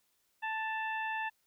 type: harmonic tone with a mistuned harmonic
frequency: 880 Hz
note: A5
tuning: in tune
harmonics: 1 / 2 / 3 / 4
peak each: -36 / -37 / -42 / -54 dBFS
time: 0.42-1.3 s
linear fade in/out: 20 ms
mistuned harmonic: 3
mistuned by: +19 cents
effects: white hiss -75 dBFS RMS until 1.46 s